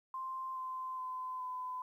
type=tone with pitch steps; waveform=sine; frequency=1046.5 / 1034.5 / 1022.6 / 1010.9 Hz; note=C6 / C6 / C6 / B5; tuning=0 / -20 / -40 / +40 cents; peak=-38 dBFS; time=0.14-1.82 s; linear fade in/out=2 ms; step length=420 ms; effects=12-bit